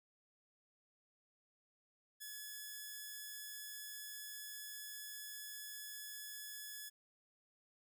5% pulse tone, 1705 Hz, G#6, 45 cents sharp, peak -36 dBFS, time 2.2-6.9 s, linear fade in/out 20 ms, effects none

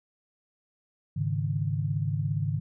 sine chord, Ab suspended fourth, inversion none, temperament just, 103.83 / 138.43 / 155.74 Hz, Ab2 / Db3 / Eb3, 0 / -2 / +2 cents, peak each -30 dBFS, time 1.16-2.6 s, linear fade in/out 10 ms, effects none

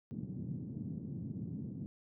white band-pass noise, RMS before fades -42 dBFS, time 0.11-1.86 s, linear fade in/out 0 ms, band 110 to 220 Hz, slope 24 dB/octave, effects none

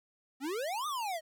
square exponential two-way sweep, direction up then down, 253.5 to 1244.5 to 612 Hz, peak -34 dBFS, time 0.4-1.21 s, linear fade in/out 50 ms, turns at 0.87 s, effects 12-bit

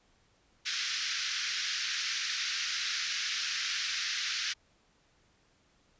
white band-pass noise, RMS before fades -34 dBFS, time 0.65-4.54 s, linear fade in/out 20 ms, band 1400 to 6000 Hz, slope 48 dB/octave, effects pink hiss -68 dBFS RMS until 5.99 s + resampled to 16000 Hz

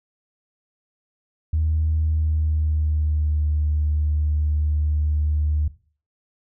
sine tone with pitch glide, 78.4 to 75.38 Hz, D#2 to D2, +14 to +46 cents, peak -17 dBFS, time 1.53-5.68 s, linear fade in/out 5 ms, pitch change -68 cents, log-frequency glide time 2.06-3.46 s, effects noise-tail reverb RT60 0.4 s tail -17 dB re dry + tanh soft clip ceiling -13 dBFS

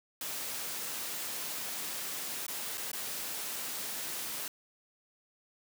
white noise with dropouts, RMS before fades -38 dBFS, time 0.21-4.48 s, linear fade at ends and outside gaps 2 ms, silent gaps 2.466-2.481 / 2.774-2.778 / 2.916-2.931 s, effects high-pass 150 Hz 12 dB/octave

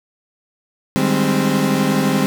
35% pulse chord, Ab major seventh, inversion second, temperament equal with one note detuned, 153.33 / 196 / 207.7 / 261.6 Hz, Eb3 / G3 / Ab3 / C4, -25 / 0 / 0 / 0 cents, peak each -20 / -18 / -20 / -17 dBFS, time 0.96-2.26 s, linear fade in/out 0 ms, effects none

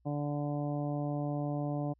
harmonic tone, 145.9 Hz, D3, 11 cents flat, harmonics 1 / 2 / 3 / 4 / 5 / 6 / 7, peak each -34 / -36 / -47 / -40 / -42 / -52 / -52 dBFS, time 0.05-1.94 s, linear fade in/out 20 ms, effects added 60 Hz sine -67 dBFS peak until 1.99 s

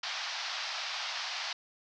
white band-pass noise, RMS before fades -37 dBFS, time 0.03-1.53 s, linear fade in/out 5 ms, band 670 to 5400 Hz, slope 48 dB/octave, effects none

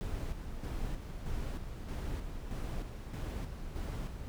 brown noise with tremolo, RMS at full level -37 dBFS, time 0.01-4.28 s, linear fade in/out 0 ms, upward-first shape square, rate 1.6 Hz, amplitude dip 45%, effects none

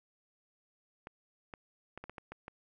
clicks, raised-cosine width 0.5 ms, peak -29 dBFS, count 8, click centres 1.071 / 1.538 / 1.976 / 2.04 / 2.096 / 2.182 / 2.32 / 2.481 s, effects none

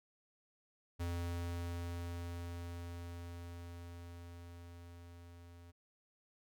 square tone with level ramp, 86.2 Hz, F2, 22 cents flat, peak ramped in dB -37 to -55 dBFS, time 0.99-5.72 s, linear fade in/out 20 ms, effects none

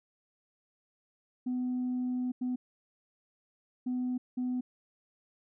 sine tone bursts at uneven times, 250.7 Hz, B3, 26 cents sharp, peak -28 dBFS, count 4, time 1.46-2.32 / 2.41-2.56 / 3.86-4.18 / 4.37-4.61 s, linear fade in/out 10 ms, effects tanh soft clip ceiling -27 dBFS

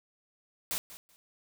white noise with echo, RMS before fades -33 dBFS, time 0.71-0.78 s, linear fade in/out 0 ms, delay 190 ms, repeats 2, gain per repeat -15 dB, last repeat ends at 1.16 s, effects none

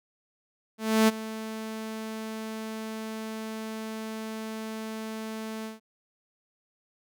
sawtooth tone with ADSR envelope, 220 Hz, A3, in tune, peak -13 dBFS, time 0.78-5.8 s, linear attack 300 ms, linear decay 25 ms, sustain -17 dB, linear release 150 ms, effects none

